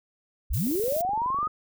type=linear sweep; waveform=sine; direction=up; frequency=34 to 1270 Hz; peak=-24 dBFS; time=0.5-1.48 s; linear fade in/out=10 ms
type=noise; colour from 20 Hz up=violet; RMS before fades=-34 dBFS; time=0.53-1.02 s; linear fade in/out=10 ms
type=click train; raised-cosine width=2 ms; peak=-29 dBFS; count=20; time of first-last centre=0.67-1.472 s; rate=23.7 Hz
effects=none